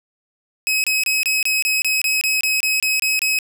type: tone bursts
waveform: sawtooth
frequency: 2551 Hz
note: D#7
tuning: 43 cents sharp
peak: -13 dBFS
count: 14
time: 0.67-3.388 s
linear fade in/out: 0 ms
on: 170 ms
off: 26 ms
effects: none